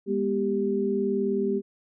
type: tone cluster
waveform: sine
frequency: 203.9 / 242.8 / 393.1 Hz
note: G#3 / B3 / G4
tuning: -32 / -29 / +5 cents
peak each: -28 / -30 / -25 dBFS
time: 0.06-1.62 s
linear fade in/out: 50 ms
effects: none